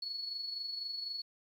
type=tone with amplitude modulation; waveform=sine; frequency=4388 Hz; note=C#8; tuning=18 cents flat; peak=-35 dBFS; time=0.02-1.22 s; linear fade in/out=5 ms; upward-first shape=sine; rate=24 Hz; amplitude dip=50%; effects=11-bit